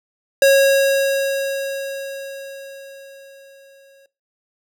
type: tone with exponential decay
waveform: square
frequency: 548 Hz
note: C#5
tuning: 20 cents flat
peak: -9 dBFS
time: 0.42-4.06 s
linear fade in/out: 2 ms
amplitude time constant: 790 ms
effects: noise-tail reverb RT60 0.3 s tail -21 dB re dry